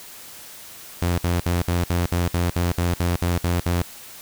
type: tone bursts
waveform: sawtooth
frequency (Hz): 87.31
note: F2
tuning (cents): 0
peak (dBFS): -15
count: 13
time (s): 1.02-3.82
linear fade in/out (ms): 0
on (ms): 160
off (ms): 60
effects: white hiss -41 dBFS RMS until 4.21 s